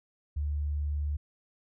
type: tone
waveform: sine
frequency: 73.42 Hz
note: D2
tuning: in tune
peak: -28 dBFS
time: 0.36-1.17 s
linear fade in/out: 10 ms
effects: none